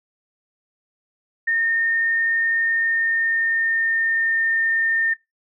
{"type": "tone with pitch glide", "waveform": "sine", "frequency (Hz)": [1828, 1815.4], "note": ["A#6", "A#6"], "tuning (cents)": [-34, -46], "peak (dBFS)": -17, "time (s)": [1.47, 5.14], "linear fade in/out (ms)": 10, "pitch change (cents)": -12, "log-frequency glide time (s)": [2.6, 4.56], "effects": ["noise-tail reverb RT60 0.2 s tail -21 dB re dry"]}